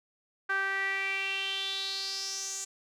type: tone with band-pass filter sweep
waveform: sawtooth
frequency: 389.3 Hz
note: G4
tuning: 12 cents flat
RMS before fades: -33 dBFS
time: 0.49-2.65 s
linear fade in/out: 10 ms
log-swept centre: 1500 to 7100 Hz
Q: 5.8
effects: none